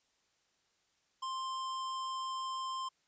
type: tone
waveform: square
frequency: 1049 Hz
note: C6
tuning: 4 cents sharp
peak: -37 dBFS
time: 1.22-2.89 s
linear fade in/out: 10 ms
effects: white hiss -75 dBFS RMS until 3.07 s + resampled to 16000 Hz